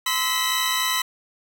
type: tone cluster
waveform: sawtooth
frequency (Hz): 1030 / 1293 / 1939 / 3040 / 3942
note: C6 / E6 / B6 / F#7 / B7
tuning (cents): -28 / -34 / -32 / +46 / -4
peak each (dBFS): -22 / -27 / -25 / -26 / -23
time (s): 0.06-1.02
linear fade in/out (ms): 5
effects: none